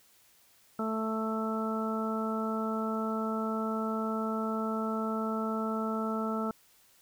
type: harmonic tone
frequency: 220.5 Hz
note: A3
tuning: 4 cents sharp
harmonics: 1 / 2 / 3 / 4 / 5 / 6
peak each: -32 / -37 / -39 / -42 / -47 / -36 dBFS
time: 0.79-6.51 s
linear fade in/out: 2 ms
effects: white hiss -63 dBFS RMS until 7.01 s